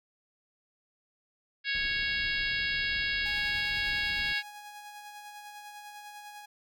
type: harmonic tone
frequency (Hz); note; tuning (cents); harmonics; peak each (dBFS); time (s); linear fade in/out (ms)
553; C#5; -4; 3 / 4 / 5 / 6 / 7 / 8 / 9; -32 / -34 / -36 / -38 / -39 / -40 / -41; 1.64-4.43; 50
type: noise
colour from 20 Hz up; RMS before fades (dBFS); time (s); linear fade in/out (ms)
brown; -45; 1.74-4.34; 10
type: tone with tremolo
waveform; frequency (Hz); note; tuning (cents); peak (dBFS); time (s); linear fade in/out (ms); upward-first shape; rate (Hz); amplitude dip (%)
sawtooth; 830.6; G#5; 0; -39; 3.25-6.46; 10; sine; 10; 35
effects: none